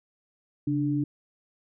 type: tone pair together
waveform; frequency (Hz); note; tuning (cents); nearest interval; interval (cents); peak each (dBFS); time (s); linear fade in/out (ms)
sine; 138.59 / 293.9; C#3 / D4; 0 / +1; octave + minor second; 1301; -28 / -25; 0.67-1.04; 5
effects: none